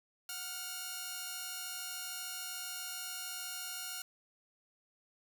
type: tone pair together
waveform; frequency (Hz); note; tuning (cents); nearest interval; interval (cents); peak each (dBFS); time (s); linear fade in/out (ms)
5% pulse; 739 / 1404.7; F#5 / F6; -2 / +10; major seventh; 1112; -36 / -29; 0.29-4.02; 2
effects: none